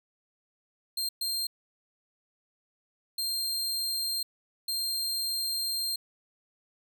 sawtooth tone bursts at uneven times, 4186 Hz, C8, in tune, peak -26 dBFS, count 4, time 0.97-1.09 / 1.21-1.47 / 3.18-4.23 / 4.68-5.96 s, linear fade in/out 5 ms, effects none

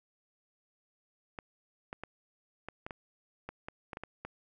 clicks, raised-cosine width 0.5 ms, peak -25 dBFS, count 12, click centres 1.388 / 1.929 / 2.036 / 2.686 / 2.865 / 2.908 / 3.49 / 3.685 / 3.932 / 3.971 / 4.036 / 4.25 s, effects none

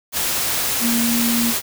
sine tone in noise, 234.4 Hz, A#3, 10 cents sharp, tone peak -18 dBFS, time 0.8-1.54 s, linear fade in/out 50 ms, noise white, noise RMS -21 dBFS, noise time 0.12-1.62 s, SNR 0 dB, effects none

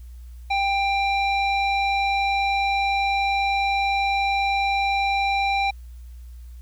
square tone with low-pass filter, 791 Hz, G5, 15 cents sharp, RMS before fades -22 dBFS, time 0.5-5.71 s, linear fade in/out 10 ms, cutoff 3200 Hz, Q 4.6, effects added 60 Hz sine -37 dBFS peak until 6.61 s + white hiss -61 dBFS RMS until 6.61 s

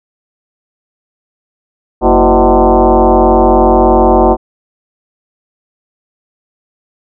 sine tone with frequency modulation, 190 Hz, F#3, 46 cents sharp, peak -4 dBFS, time 2.01-4.37 s, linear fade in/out 50 ms, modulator 141 Hz, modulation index 5.3, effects none

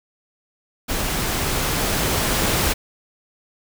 pink noise with level ramp, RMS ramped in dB -24 to -19 dBFS, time 0.88-2.74 s, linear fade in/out 20 ms, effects none

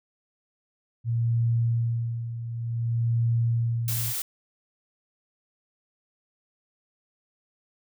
sine tone with tremolo, 116.54 Hz, A#2, in tune, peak -20 dBFS, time 1.04-4.14 s, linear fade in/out 50 ms, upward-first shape sine, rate 0.55 Hz, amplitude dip 70%
blue noise, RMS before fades -30 dBFS, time 3.88-4.22 s, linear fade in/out 2 ms
effects none

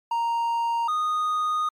triangle tone pair in turn, 931 / 1237.7 Hz, A#5 / D#6, -2 / -9 cents, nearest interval perfect fourth, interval 493 cents, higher second, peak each -20 / -20 dBFS, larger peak neither, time 0.11-0.88 / 0.88-1.69 s, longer second, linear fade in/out 5 ms, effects MP3 96 kbps

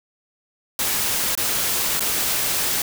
white noise with dropouts, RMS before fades -22 dBFS, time 0.79-2.82 s, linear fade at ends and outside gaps 2 ms, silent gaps 1.352-1.375 / 1.996-2.005 s, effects none

